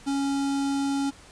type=tone with notch filter; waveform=square; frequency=277.2 Hz; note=C#4; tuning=in tune; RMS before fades=-26 dBFS; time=0.06-1.11 s; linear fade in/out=20 ms; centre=2100 Hz; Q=1.3; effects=pink hiss -50 dBFS RMS until 1.31 s + resampled to 22050 Hz